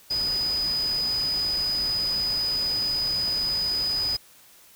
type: tone in noise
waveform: sine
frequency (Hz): 4978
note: D#8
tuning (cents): 0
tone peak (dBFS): -23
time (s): 0.1-4.17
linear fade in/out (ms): 10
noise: pink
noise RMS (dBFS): -38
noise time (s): 0.1-4.17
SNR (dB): +12
effects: white hiss -53 dBFS RMS until 4.75 s